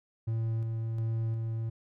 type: tone with tremolo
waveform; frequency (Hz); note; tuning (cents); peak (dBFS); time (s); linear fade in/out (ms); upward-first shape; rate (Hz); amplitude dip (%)
triangle; 113; A2; +47; -26; 0.27-1.7; 10; square; 1.4; 25
effects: none